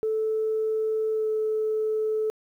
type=tone with pitch glide; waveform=sine; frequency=437.7 to 434.2 Hz; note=A4 to A4; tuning=-9 to -23 cents; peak=-22 dBFS; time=0.03-2.3 s; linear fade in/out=0 ms; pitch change=-14 cents; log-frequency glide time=1.12-1.27 s; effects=tanh soft clip ceiling -18 dBFS + 10-bit